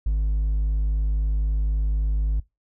sine tone with hard clipping, 51.91 Hz, G#1, in tune, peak -20 dBFS, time 0.06-2.4 s, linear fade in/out 5 ms, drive 2 dB, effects noise-tail reverb RT60 0.2 s tail -22 dB re dry

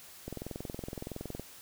click train, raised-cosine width 2 ms, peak -25 dBFS, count 25, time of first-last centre 0.28-1.396 s, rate 21.5 Hz, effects white hiss -52 dBFS RMS until 1.61 s

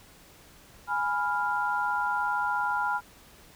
sine chord, F diminished, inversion first, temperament equal, 830.6 / 987.8 / 1396.9 Hz, Ab5 / Cb6 / F6, 0 / 0 / 0 cents, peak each -30 / -30 / -29 dBFS, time 0.87-3.01 s, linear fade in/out 50 ms, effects pink hiss -54 dBFS RMS until 3.55 s

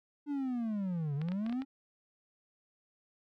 triangle linear two-way sweep, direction down then up, 296.4 to 137.4 to 276.1 Hz, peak -30 dBFS, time 0.26-1.65 s, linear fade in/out 50 ms, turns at 1.15 s
clicks, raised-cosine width 0.3 ms, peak -30 dBFS, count 7, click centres 1.216 / 1.286 / 1.319 / 1.464 / 1.496 / 1.526 / 1.62 s
effects none

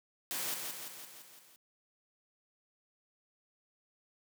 white noise with echo, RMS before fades -37 dBFS, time 0.31-0.54 s, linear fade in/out 0 ms, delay 170 ms, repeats 6, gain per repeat -4 dB, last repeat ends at 1.56 s, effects high-pass 150 Hz 12 dB/octave

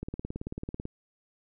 click train, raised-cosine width 3 ms, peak -22 dBFS, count 16, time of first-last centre 0.03-0.854 s, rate 18.2 Hz, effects none

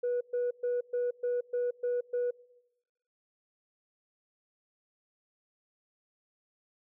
sine tone bursts, 488 Hz, B4, 21 cents flat, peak -26 dBFS, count 8, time 0.03-2.31 s, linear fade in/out 10 ms, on 180 ms, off 120 ms, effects noise-tail reverb RT60 1.0 s tail -23 dB re dry + tanh soft clip ceiling -25 dBFS

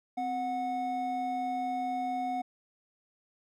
triangle tone pair together, 259 / 732.6 Hz, C4 / F#5, -17 / -17 cents, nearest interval octave + tritone, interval 1800 cents, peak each -35 / -29 dBFS, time 0.17-2.42 s, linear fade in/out 10 ms, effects none

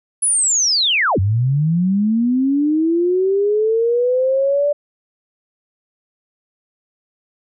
sine linear two-way sweep, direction down then up, 10320 to 90.8 to 588 Hz, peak -13 dBFS, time 0.22-4.73 s, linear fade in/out 10 ms, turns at 1.19 s, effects none

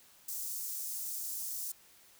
white high-pass noise, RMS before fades -39 dBFS, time 0.28-1.72 s, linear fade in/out 5 ms, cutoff 5900 Hz, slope 24 dB/octave, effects white hiss -61 dBFS RMS until 2.19 s

